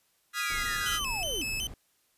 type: chord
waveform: sawtooth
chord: F half-diminished seventh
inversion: third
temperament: equal with one note detuned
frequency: 1244.5 / 1396.9 / 1656.4 / 1975.5 Hz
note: Eb6 / F6 / Ab6 / Cb7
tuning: 0 / 0 / -5 / 0 cents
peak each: -32 dBFS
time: 0.33-1 s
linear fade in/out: 50 ms
type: linear sweep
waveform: sine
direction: down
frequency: 2548 to 218.3 Hz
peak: -36 dBFS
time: 0.38-1.45 s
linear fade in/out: 20 ms
type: noise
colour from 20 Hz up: brown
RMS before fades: -41 dBFS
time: 0.5-1.74 s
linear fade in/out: 2 ms
type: tone with vibrato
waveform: sawtooth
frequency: 2820 Hz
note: F7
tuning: 16 cents sharp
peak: -28 dBFS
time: 0.86-1.67 s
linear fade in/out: 2 ms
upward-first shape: square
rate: 2.7 Hz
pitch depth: 140 cents each way
effects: white hiss -70 dBFS RMS until 2.17 s + resampled to 32000 Hz